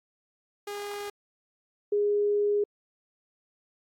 sawtooth / sine tone pair in turn, 408.8 / 412.1 Hz, G#4 / G#4, -27 / -13 cents, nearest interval unison, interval 14 cents, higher second, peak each -30 / -22 dBFS, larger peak second, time 0.67-1.1 / 1.92-2.64 s, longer second, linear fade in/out 5 ms, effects AAC 64 kbps

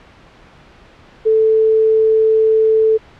sine tone, 440 Hz, A4, in tune, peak -9 dBFS, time 1.25-2.98 s, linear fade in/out 20 ms, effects pink hiss -44 dBFS RMS until 3.19 s + low-pass 3000 Hz 12 dB/octave

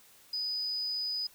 sine tone, 4978 Hz, D#8, in tune, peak -31 dBFS, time 0.33-1.27 s, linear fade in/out 5 ms, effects white hiss -59 dBFS RMS until 1.34 s

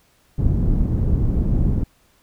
pink low-pass noise, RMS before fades -18 dBFS, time 0.38-1.84 s, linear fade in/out 10 ms, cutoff 190 Hz, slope 12 dB/octave, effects pink hiss -59 dBFS RMS until 2.22 s

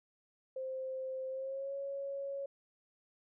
sine tone with pitch glide, 523.3 to 554.1 Hz, C5 to C#5, 0 to -1 cents, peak -37 dBFS, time 0.56-2.46 s, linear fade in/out 5 ms, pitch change +99 cents, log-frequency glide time 1.29-1.74 s, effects none

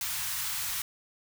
white band-stop noise, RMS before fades -33 dBFS, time 0.01-0.82 s, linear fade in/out 2 ms, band 140 to 910 Hz, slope 24 dB/octave, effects none

